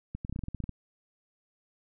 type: clicks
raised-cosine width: 5 ms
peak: -23 dBFS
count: 12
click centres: 0.15 / 0.249 / 0.296 / 0.326 / 0.361 / 0.391 / 0.437 / 0.484 / 0.547 / 0.603 / 0.64 / 0.693 s
effects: none